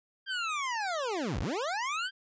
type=linear two-way sweep; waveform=25% pulse; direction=down then up; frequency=1602 to 32.7 to 1602 Hz; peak=-27 dBFS; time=0.26-2.11 s; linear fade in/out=50 ms; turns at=1.4 s; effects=resampled to 16000 Hz